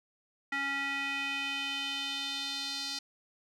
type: tone with band-pass filter sweep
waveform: square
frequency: 277.2 Hz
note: C#4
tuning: in tune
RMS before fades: -35 dBFS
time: 0.52-2.99 s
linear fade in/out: 5 ms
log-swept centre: 1900 to 4600 Hz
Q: 3.2
effects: none